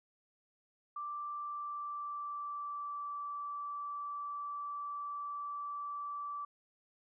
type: tone with pitch glide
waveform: sine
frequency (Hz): 1174.7 to 1160.5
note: D6 to D6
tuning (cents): 0 to -21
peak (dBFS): -38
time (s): 0.96-6.45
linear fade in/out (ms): 5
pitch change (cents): -21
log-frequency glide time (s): 1.33-3.14
effects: none